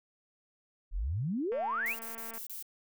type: exponential sweep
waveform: sine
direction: up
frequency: 34.94 to 2981 Hz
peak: -30 dBFS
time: 0.91-1.96 s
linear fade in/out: 50 ms
type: click train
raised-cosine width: 0.5 ms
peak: -33 dBFS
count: 196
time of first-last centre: 1.52-2.379 s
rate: 227 Hz
type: noise bursts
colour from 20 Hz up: violet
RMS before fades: -42 dBFS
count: 5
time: 1.86-2.626 s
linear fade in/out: 0 ms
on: 130 ms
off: 29 ms
effects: none